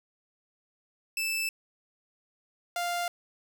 sawtooth tone pair in turn, 2637 / 698.5 Hz, E7 / F5, 0 / 0 cents, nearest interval octave + major seventh, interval 2300 cents, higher first, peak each -25 dBFS, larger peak neither, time 1.17-1.49 / 2.76-3.08 s, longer neither, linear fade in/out 2 ms, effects none

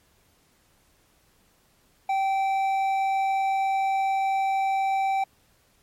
sine tone with hard clipping, 776 Hz, G5, 18 cents flat, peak -23 dBFS, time 2.09-5.24 s, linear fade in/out 5 ms, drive 6 dB, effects pink hiss -63 dBFS RMS until 5.82 s + MP3 64 kbps

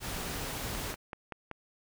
pink noise, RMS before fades -37 dBFS, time 0-0.96 s, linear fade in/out 50 ms
click train, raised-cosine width 0.5 ms, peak -24 dBFS, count 5, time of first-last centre 0.75-1.513 s, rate 5.24 Hz
effects none

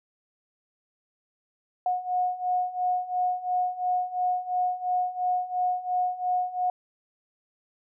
sine beating tone pair, 725 / 727.9 Hz, F#5 / F#5, -35 / -29 cents, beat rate 2.9 Hz, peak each -29 / -26 dBFS, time 1.86-6.7 s, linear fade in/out 2 ms, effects none

